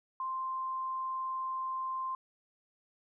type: tone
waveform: sine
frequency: 1046.5 Hz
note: C6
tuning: in tune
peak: -33 dBFS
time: 0.2-2.15 s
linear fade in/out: 2 ms
effects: none